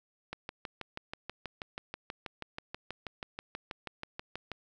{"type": "click train", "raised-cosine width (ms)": 0.3, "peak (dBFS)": -22, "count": 27, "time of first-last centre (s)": [0.33, 4.517], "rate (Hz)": 6.21, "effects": []}